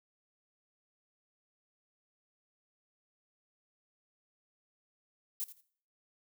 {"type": "noise with echo", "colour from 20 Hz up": "violet", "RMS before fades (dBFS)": -36, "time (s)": [5.4, 5.44], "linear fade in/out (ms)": 0, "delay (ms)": 83, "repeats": 2, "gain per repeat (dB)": -14, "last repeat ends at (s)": 5.606, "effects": ["noise-tail reverb RT60 0.5 s tail -18 dB re dry"]}